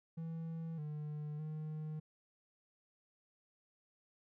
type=tone with pitch steps; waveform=triangle; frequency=163.7 / 150.1 / 154.6 Hz; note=E3 / D3 / D#3; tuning=-12 / +38 / -11 cents; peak=-38 dBFS; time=0.17-2 s; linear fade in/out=10 ms; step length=610 ms; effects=none